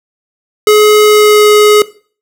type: tone with pitch glide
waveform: square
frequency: 423.1 to 420.2 Hz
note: G#4 to G#4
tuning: +32 to +20 cents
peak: -3 dBFS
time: 0.67-1.82 s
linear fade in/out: 2 ms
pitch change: -12 cents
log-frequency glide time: 1.04-1.48 s
effects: noise-tail reverb RT60 0.4 s tail -18 dB re dry